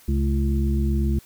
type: harmonic tone with a mistuned harmonic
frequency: 68 Hz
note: C#2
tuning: 33 cents flat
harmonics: 1 / 2 / 3 / 5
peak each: -20 / -28 / -26 / -31 dBFS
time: 0.08-1.19 s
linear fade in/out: 5 ms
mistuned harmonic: 3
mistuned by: +81 cents
effects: white hiss -52 dBFS RMS until 1.25 s